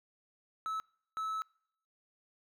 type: tone bursts at uneven times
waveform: triangle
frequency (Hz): 1301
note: E6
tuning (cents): -23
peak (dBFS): -32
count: 2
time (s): 0.66-0.8 / 1.17-1.42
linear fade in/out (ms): 0
effects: noise-tail reverb RT60 0.7 s tail -26 dB re dry